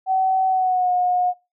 sine tone with pitch glide, 758 to 722.1 Hz, F#5 to F#5, +42 to -42 cents, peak -16 dBFS, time 0.06-1.34 s, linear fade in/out 50 ms, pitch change -84 cents, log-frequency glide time 0.47-0.92 s, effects noise-tail reverb RT60 0.3 s tail -26 dB re dry

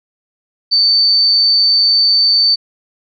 sine tone with amplitude modulation, 4551 Hz, C#8, 45 cents sharp, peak -6 dBFS, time 0.71-2.56 s, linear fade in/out 20 ms, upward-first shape sine, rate 208 Hz, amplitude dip 45%, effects none

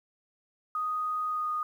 sine tone with pitch glide, 1244.5 to 1233.1 Hz, D#6 to D#6, 0 to -16 cents, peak -28 dBFS, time 0.75-1.63 s, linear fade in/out 2 ms, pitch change -16 cents, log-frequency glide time 1.28-1.49 s, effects 10-bit

